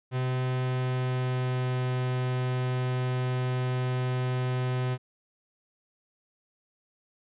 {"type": "tone with pitch glide", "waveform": "45% pulse", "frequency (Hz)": [127.9, 126.87], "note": ["C3", "B2"], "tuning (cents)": [-39, 47], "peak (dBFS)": -26, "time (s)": [0.11, 4.98], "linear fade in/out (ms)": 50, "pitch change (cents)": -14, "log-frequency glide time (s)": [0.51, 1.84], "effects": ["resampled to 8000 Hz"]}